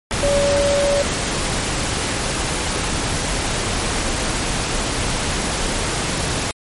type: tone in noise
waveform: sine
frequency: 568 Hz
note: C#5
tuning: 42 cents sharp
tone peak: -15 dBFS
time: 0.23-1.02 s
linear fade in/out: 0 ms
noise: pink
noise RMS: -21 dBFS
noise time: 0.11-6.51 s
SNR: +3 dB
effects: MP3 48 kbps